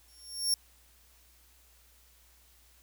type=tone with exponential growth; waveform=25% pulse; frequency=5500 Hz; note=F8; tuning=27 cents flat; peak=-18 dBFS; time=0.08-0.54 s; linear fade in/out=1 ms; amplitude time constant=99 ms; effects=added 60 Hz sine -63 dBFS peak until 2.82 s + white hiss -63 dBFS RMS until 2.82 s